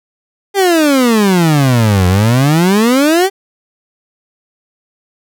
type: exponential two-way sweep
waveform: 30% pulse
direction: down then up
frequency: 407.6 to 88.4 to 400.5 Hz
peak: -5 dBFS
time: 0.54-3.3 s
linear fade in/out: 50 ms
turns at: 2.07 s
effects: none